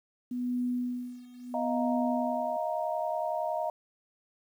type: tone with tremolo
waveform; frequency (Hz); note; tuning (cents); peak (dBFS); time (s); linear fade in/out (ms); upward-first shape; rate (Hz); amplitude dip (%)
sine; 246.9; B3; 0; -27; 0.31-2.57; 5; sine; 0.76; 90
type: chord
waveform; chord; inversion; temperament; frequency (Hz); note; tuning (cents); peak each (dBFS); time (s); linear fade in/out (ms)
sine; Eb suspended second; none; equal with one note detuned; 627.7 / 698.5 / 932.3; Eb5 / F5 / Bb5; +15 / 0 / 0; -32 / -33 / -35; 1.54-3.7; 2
effects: 10-bit